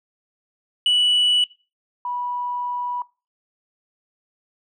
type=tone pair in turn; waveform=sine; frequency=2953 / 978.1 Hz; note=F#7 / B5; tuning=-4 / -17 cents; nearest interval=octave + perfect fifth; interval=1913 cents; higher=first; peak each=-12 / -24 dBFS; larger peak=first; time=0.86-1.44 / 2.05-3.02 s; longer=second; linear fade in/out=2 ms; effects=noise-tail reverb RT60 0.3 s tail -21 dB re dry + tanh soft clip ceiling -13 dBFS